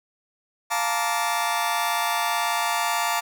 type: chord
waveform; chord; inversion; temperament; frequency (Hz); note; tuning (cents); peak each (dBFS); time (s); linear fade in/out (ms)
sawtooth; Bb major seventh; second; just; 699.2 / 874.1 / 932.3 / 1165.4; F5 / A5 / Bb5 / D6; +2 / -12 / 0 / -14; -24; 0.7-3.21; 20
effects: none